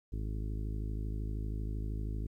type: harmonic tone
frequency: 52.8 Hz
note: G#1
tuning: 29 cents sharp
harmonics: 1 / 2 / 3 / 4 / 5 / 6 / 7 / 8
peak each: -35 / -40 / -49 / -48 / -50 / -50 / -56 / -55 dBFS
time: 0.12-2.27 s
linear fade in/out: 10 ms
effects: 12-bit